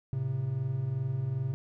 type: tone pair together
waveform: triangle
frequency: 110.53 / 133.1 Hz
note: A2 / C3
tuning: +8 / +30 cents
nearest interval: minor third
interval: 322 cents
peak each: -33 / -28 dBFS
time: 0.13-1.54 s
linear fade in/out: 0 ms
effects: none